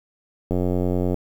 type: click train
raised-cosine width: 2 ms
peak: -10 dBFS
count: 58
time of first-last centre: 0.51-1.143 s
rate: 90 Hz
effects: 7-bit